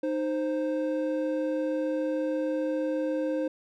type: tone pair together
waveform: triangle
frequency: 308.7 / 523.3 Hz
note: D#4 / C5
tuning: -14 / 0 cents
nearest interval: major sixth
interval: 914 cents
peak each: -27 dBFS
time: 0.03-3.48 s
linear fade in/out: 5 ms
effects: none